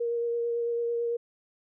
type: tone with vibrato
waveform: sine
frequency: 470.1 Hz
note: A#4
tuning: 15 cents sharp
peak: -26 dBFS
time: 0-1.17 s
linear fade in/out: 10 ms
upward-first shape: sine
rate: 9 Hz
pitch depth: 12 cents each way
effects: none